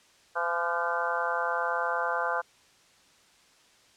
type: harmonic tone with a mistuned harmonic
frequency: 170.5 Hz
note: F3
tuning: 41 cents flat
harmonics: 3 / 4 / 5 / 6 / 7 / 8 / 9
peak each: -34 / -34 / -34 / -34 / -34 / -34 / -34 dBFS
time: 0.35-2.42 s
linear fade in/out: 20 ms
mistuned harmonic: 8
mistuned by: +49 cents
effects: white hiss -60 dBFS RMS until 3.96 s + low-pass 7000 Hz 12 dB/octave